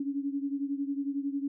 sine beating tone pair, 277.2 / 288.2 Hz, C#4 / D4, 0 / -33 cents, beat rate 11 Hz, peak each -31 / -35 dBFS, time 0-1.48 s, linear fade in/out 5 ms, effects none

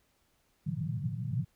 white band-pass noise, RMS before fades -34 dBFS, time 0.66-1.45 s, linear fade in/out 10 ms, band 100 to 180 Hz, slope 96 dB/octave, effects pink hiss -72 dBFS RMS until 1.55 s

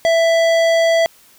sine tone with hard clipping, 662 Hz, E5, 7 cents sharp, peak -13 dBFS, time 0.05-1.06 s, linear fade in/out 0 ms, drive 15 dB, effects white hiss -49 dBFS RMS until 1.38 s

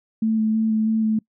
sine tone with vibrato, 219.7 Hz, A3, 2 cents flat, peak -17 dBFS, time 0.22-1.19 s, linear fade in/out 5 ms, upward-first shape square, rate 3.1 Hz, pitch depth 12 cents each way, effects noise-tail reverb RT60 0.1 s tail -24 dB re dry

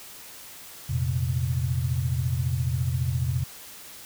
sine chord, F suspended fourth, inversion none, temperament just, 87.31 / 116.41 / 130.96 Hz, F2 / Bb2 / C3, 0 / -2 / +2 cents, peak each -28 / -29 / -26 dBFS, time 0.89-3.44 s, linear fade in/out 10 ms, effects white hiss -44 dBFS RMS until 4.05 s

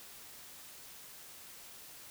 silence, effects white hiss -52 dBFS RMS until 2.1 s

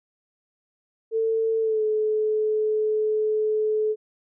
sine tone with pitch glide, 447.4 to 430.2 Hz, A4 to A4, +29 to -39 cents, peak -20 dBFS, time 1.11-3.96 s, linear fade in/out 50 ms, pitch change -68 cents, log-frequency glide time 1.6-1.83 s, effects none

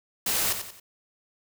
white noise with echo, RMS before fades -26 dBFS, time 0.26-0.53 s, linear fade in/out 5 ms, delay 90 ms, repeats 3, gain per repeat -8 dB, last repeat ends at 0.8 s, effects none

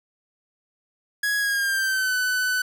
45% pulse tone with pitch glide, 1667 to 1502.4 Hz, G#6 to F#6, +6 to +26 cents, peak -21 dBFS, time 1.23-2.62 s, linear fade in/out 5 ms, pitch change -180 cents, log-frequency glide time 1.38-2.15 s, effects none

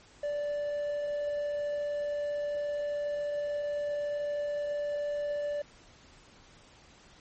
triangle tone, 584 Hz, D5, 10 cents flat, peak -28 dBFS, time 0.23-5.62 s, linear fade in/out 5 ms, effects pink hiss -57 dBFS RMS until 7.2 s + MP3 32 kbps

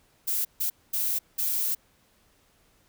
violet noise bursts at uneven times, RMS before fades -27 dBFS, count 4, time 0.27-0.45 / 0.6-0.7 / 0.93-1.19 / 1.38-1.75 s, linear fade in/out 10 ms, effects pink hiss -64 dBFS RMS until 2.88 s

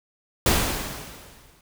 pink noise with exponential decay, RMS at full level -18 dBFS, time 0.46-1.61 s, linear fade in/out 2 ms, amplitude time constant 250 ms, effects none

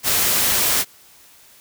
white noise, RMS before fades -18 dBFS, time 0.03-0.85 s, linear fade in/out 50 ms, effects white hiss -49 dBFS RMS until 1.6 s

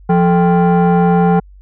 sine tone with frequency modulation, 174.8 Hz, F3, 2 cents sharp, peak -6 dBFS, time 0.09-1.4 s, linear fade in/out 10 ms, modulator 611 Hz, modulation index 0.96, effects tanh soft clip ceiling -6 dBFS + added 48 Hz sine -37 dBFS peak until 1.61 s

